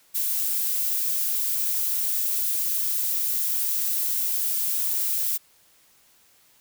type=noise; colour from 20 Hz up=violet; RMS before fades=-25 dBFS; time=0.14-5.38 s; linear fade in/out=20 ms; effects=white hiss -59 dBFS RMS until 6.6 s